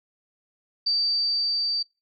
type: tone with level ramp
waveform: sine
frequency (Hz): 4638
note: D8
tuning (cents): -22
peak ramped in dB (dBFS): -20 to -23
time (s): 0.86-1.83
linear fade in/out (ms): 10
effects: noise-tail reverb RT60 0.3 s tail -25 dB re dry